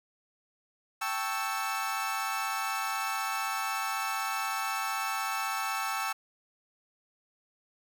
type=chord; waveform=30% pulse; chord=A dominant seventh; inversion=third; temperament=equal; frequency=784 / 880 / 1108.7 / 1318.5 Hz; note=G5 / A5 / C#6 / E6; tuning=0 / 0 / 0 / 0 cents; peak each=-34 / -35 / -35 / -31 dBFS; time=1.01-6.13 s; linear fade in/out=10 ms; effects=none